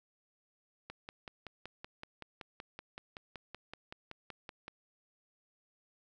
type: click train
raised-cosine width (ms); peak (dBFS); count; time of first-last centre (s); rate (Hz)
0.3; -28; 21; 0.9-4.681; 5.29
effects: none